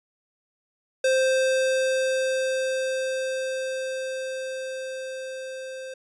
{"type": "tone with level ramp", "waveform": "square", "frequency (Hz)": 523.3, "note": "C5", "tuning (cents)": 0, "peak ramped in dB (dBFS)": [-19, -35], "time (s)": [1.04, 5.94], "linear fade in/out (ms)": 5, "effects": ["resampled to 22050 Hz"]}